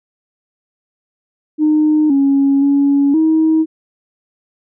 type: tone with pitch steps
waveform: sine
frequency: 305.9 / 276.5 / 281.2 / 317.7 Hz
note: D#4 / C#4 / C#4 / D#4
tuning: -29 / -4 / +25 / +36 cents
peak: -8 dBFS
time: 1.58-3.66 s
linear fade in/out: 50 ms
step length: 520 ms
effects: tanh soft clip ceiling -5 dBFS